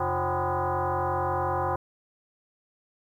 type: tone with frequency modulation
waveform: sine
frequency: 133.8 Hz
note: C3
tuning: 39 cents sharp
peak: -24 dBFS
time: 0-1.76 s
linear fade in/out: 5 ms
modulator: 222 Hz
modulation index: 4.9
effects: 10-bit